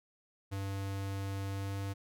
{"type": "tone with pitch glide", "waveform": "square", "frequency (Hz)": [98, 98.57], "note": ["G2", "G2"], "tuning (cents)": [0, 10], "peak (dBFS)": -36, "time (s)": [0.51, 1.94], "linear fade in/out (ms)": 20, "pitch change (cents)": 10, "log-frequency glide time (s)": [1.5, 1.76], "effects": []}